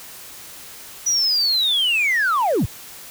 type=linear sweep; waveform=sine; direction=down; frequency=5920 to 59.7 Hz; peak=-14 dBFS; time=1.06-2.66 s; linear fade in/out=10 ms; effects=tanh soft clip ceiling -14 dBFS + white hiss -39 dBFS RMS until 3.1 s